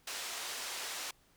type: band-pass noise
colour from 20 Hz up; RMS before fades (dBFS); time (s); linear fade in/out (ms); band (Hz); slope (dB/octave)
white; -41; 0.07-1.11; 5; 470 to 7000; 12
effects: pink hiss -68 dBFS RMS until 1.36 s